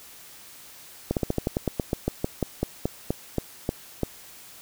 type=slowing click train; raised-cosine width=2 ms; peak=-10 dBFS; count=19; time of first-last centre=1.11-4.033 s; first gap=58 ms; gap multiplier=1.11; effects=white hiss -47 dBFS RMS until 4.61 s